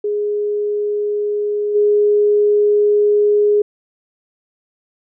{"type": "tone with level steps", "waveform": "sine", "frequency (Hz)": 415.3, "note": "G#4", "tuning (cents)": 0, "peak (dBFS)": [-16, -10], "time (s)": [0.04, 3.62], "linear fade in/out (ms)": 5, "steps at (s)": 1.74, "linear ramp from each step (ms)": 20, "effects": []}